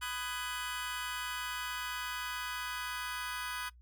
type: chord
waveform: 25% pulse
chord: G# minor seventh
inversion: first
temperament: just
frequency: 996.7 / 1245.9 / 1495.1 / 1661.2 Hz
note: B5 / D#6 / F#6 / G#6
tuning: +16 / +2 / +18 / 0 cents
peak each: -39 / -39 / -37 / -40 dBFS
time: 0.01-3.7 s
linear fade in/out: 20 ms
effects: noise-tail reverb RT60 0.1 s tail -20 dB re dry + added 60 Hz sine -55 dBFS peak until 3.81 s